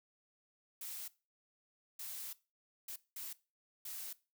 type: noise bursts at uneven times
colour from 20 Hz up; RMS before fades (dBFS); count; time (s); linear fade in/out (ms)
blue; -45; 5; 0.81-1.08 / 1.99-2.33 / 2.88-2.96 / 3.16-3.33 / 3.85-4.13; 5
effects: noise-tail reverb RT60 0.3 s tail -19 dB re dry